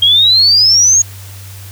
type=exponential sweep; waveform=sine; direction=up; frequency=3217 to 6700 Hz; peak=-5 dBFS; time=0.02-1.02 s; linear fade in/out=5 ms; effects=added 97 Hz sine -29 dBFS peak until 1.71 s + white hiss -36 dBFS RMS until 1.71 s